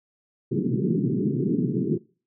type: band-pass noise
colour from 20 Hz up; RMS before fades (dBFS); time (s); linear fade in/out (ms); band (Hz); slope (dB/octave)
pink; -24; 0.51-1.98; 10; 120 to 420; 96
effects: noise-tail reverb RT60 0.4 s tail -24 dB re dry